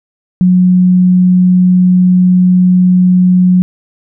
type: tone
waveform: sine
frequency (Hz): 181.9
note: F#3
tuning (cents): -29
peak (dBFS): -4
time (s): 0.41-3.62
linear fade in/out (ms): 0
effects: none